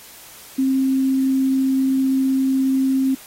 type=tone; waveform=sine; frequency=265.7 Hz; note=C4; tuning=27 cents sharp; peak=-15 dBFS; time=0.58-3.15 s; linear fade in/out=10 ms; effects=white hiss -42 dBFS RMS until 3.26 s + AAC 48 kbps